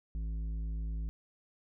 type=tone with tanh clipping; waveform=sine; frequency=54.2 Hz; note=A1; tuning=25 cents flat; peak=-35 dBFS; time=0.15-1.09 s; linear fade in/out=0 ms; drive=9 dB; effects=none